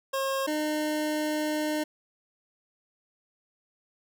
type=tone pair in turn; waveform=25% pulse; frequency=539 / 304.6 Hz; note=C#5 / D#4; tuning=-49 / -37 cents; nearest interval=minor seventh; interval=988 cents; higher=first; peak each=-23 dBFS; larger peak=neither; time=0.13-0.47 / 0.47-1.84 s; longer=second; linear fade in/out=10 ms; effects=none